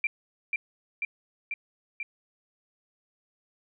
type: tone with echo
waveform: sine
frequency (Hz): 2361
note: D7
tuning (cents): +9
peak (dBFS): -23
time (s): 0.04-0.07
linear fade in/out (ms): 2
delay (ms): 490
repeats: 4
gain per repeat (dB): -2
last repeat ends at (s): 2.03
effects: none